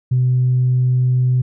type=tone; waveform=sine; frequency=126.5 Hz; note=B2; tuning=42 cents sharp; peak=-11 dBFS; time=0.11-1.42 s; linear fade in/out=10 ms; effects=tanh soft clip ceiling -8 dBFS